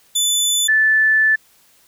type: tone pair in turn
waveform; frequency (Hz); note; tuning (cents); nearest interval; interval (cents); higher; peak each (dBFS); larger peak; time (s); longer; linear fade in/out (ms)
20% pulse / sine; 3500 / 1750; A7 / A6; -10 / -10; octave; 1200; first; -9 / -11; first; 0.15-0.68 / 0.68-1.36; second; 10
effects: white hiss -54 dBFS RMS until 1.87 s